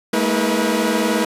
sawtooth tone cluster, 209.5 / 228.9 / 321.2 / 487.5 Hz, G#3 / A#3 / E4 / B4, +15 / -31 / -45 / -23 cents, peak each -18 dBFS, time 0.13-1.25 s, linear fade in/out 5 ms, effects resampled to 32000 Hz

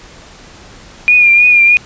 sine tone with vibrato, 2425 Hz, D#7, 45 cents flat, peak -4 dBFS, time 1.08-1.77 s, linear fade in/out 0 ms, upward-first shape triangle, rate 3.2 Hz, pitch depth 46 cents each way, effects pink hiss -37 dBFS RMS until 1.85 s + resampled to 16000 Hz

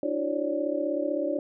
sine tone cluster, 296 / 329.1 / 365.1 / 549 / 585 Hz, D4 / E4 / F#4 / C#5 / D5, +14 / -3 / -23 / -17 / -7 cents, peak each -31 / -34 / -35 / -31 / -30 dBFS, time 0.03-1.39 s, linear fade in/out 2 ms, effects none

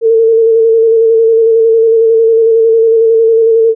sine tone with vibrato, 451.9 Hz, A4, 46 cents sharp, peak -4 dBFS, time 0.01-3.75 s, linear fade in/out 50 ms, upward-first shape square, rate 11 Hz, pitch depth 23 cents each way, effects none

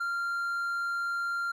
triangle tone, 1388 Hz, F6, 11 cents flat, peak -27 dBFS, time 0-1.52 s, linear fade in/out 10 ms, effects none

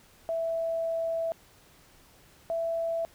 sine tone pair in turn, 659.3 / 663.5 Hz, E5 / E5, 0 / +11 cents, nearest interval unison, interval 11 cents, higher second, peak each -27 / -27 dBFS, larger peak neither, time 0.29-1.32 / 2.5-3.05 s, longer first, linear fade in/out 0 ms, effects pink hiss -58 dBFS RMS until 3.14 s

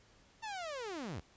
sawtooth linear sweep, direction down, 910 to 58.27 Hz, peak -36 dBFS, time 0.42-1.21 s, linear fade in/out 20 ms, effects pink hiss -65 dBFS RMS until 1.36 s + resampled to 16000 Hz

